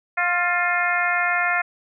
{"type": "harmonic tone with a mistuned harmonic", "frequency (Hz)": 353.4, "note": "F4", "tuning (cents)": 21, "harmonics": [2, 3, 4, 5, 6, 7], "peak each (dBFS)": [-25, -30, -24, -24, -25, -30], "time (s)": [0.17, 1.62], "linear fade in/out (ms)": 10, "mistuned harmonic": 4, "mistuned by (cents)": -26, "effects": []}